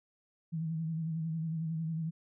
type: tone with vibrato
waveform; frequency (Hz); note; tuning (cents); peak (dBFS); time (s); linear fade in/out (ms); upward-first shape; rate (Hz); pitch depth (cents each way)
sine; 161.5; E3; -35; -32; 0.52-2.11; 20; sine; 11; 48
effects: none